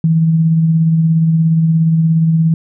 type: tone with tremolo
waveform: sine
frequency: 162.2 Hz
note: E3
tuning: 28 cents flat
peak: -7 dBFS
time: 0.04-2.54 s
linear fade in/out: 2 ms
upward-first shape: sine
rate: 17 Hz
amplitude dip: 30%
effects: none